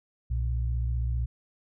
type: tone pair together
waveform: sine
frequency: 62.34 / 117.8 Hz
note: B1 / A#2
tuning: +17 / +19 cents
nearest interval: major seventh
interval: 1102 cents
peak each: -26 / -32 dBFS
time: 0.3-1.26 s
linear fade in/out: 10 ms
effects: none

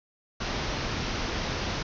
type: low-pass noise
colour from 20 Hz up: pink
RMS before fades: -31 dBFS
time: 0.4-1.83 s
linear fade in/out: 10 ms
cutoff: 6100 Hz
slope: 96 dB/octave
effects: none

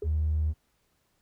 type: tone with exponential decay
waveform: sine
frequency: 413.4 Hz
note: G#4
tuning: 8 cents flat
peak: -27 dBFS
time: 0.02-0.1 s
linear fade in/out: 5 ms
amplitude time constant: 16 ms
type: tone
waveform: triangle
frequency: 77.1 Hz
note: D#2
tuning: 15 cents flat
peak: -20 dBFS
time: 0.03-0.54 s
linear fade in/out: 50 ms
effects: tanh soft clip ceiling -21 dBFS + pink hiss -72 dBFS RMS until 1.21 s

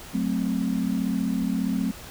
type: chord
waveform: sine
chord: F# diminished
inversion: none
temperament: equal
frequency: 185 / 220 / 261.6 Hz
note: F#3 / A3 / C4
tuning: 0 / 0 / 0 cents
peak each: -27 dBFS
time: 0.13-1.92 s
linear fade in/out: 20 ms
effects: pink hiss -42 dBFS RMS until 2.1 s

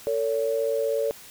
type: tone pair together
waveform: sine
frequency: 449.6 / 566 Hz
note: A4 / C#5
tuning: +37 / +36 cents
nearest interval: major third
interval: 399 cents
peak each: -25 dBFS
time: 0.07-1.11 s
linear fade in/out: 0 ms
effects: white hiss -46 dBFS RMS until 1.3 s

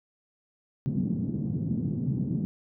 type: band-pass noise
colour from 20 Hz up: white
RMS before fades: -29 dBFS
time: 0.86-2.45 s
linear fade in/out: 0 ms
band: 120 to 220 Hz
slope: 24 dB/octave
effects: none

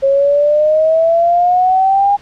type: exponential sweep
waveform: sine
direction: up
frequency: 541 to 815 Hz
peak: -8 dBFS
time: 0.02-2.17 s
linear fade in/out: 20 ms
effects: pink hiss -43 dBFS RMS until 2.21 s + low-pass 5000 Hz 12 dB/octave

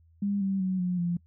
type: tone with pitch steps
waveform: sine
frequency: 201.4 / 193.98 / 186.83 / 179.95 / 173.32 Hz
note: G3 / G3 / F#3 / F#3 / F3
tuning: +47 / -18 / +17 / -48 / -13 cents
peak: -25 dBFS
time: 0.22-1.17 s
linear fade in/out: 5 ms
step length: 190 ms
effects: noise-tail reverb RT60 0.1 s tail -26 dB re dry + added 82 Hz sine -57 dBFS peak until 1.26 s

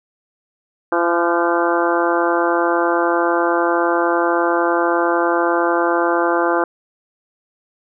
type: harmonic tone with a mistuned harmonic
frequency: 170.9 Hz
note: F3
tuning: 37 cents flat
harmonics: 2 / 3 / 4 / 5 / 6 / 7 / 8 / 9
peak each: -19 / -21 / -22 / -23 / -24 / -24 / -25 / -26 dBFS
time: 0.92-6.64 s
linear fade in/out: 2 ms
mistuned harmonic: 8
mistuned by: +34 cents
effects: none

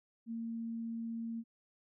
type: tone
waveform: sine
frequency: 229 Hz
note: A#3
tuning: 31 cents flat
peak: -37 dBFS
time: 0.26-1.44 s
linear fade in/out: 50 ms
effects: none

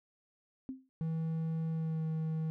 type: tone with exponential decay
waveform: sine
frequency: 262.1 Hz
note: C4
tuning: 3 cents sharp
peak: -34 dBFS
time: 0.69-0.89 s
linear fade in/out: 0 ms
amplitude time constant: 42 ms
type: tone with pitch glide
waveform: triangle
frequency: 161.7 to 159.11 Hz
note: E3 to D#3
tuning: -33 to +39 cents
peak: -30 dBFS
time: 1.01-2.5 s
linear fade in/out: 0 ms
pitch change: -28 cents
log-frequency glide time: 1.71-2.05 s
effects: none

